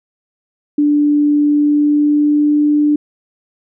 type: tone with pitch glide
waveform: sine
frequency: 293.7 to 296.3 Hz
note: D4 to D4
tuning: 0 to +15 cents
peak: -9 dBFS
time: 0.78-2.96 s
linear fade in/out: 5 ms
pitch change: +15 cents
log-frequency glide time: 1.45-2.6 s
effects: none